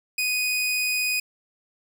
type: tone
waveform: sawtooth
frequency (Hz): 2489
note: D#7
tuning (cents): 0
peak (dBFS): -19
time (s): 0.18-1.2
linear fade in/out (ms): 5
effects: none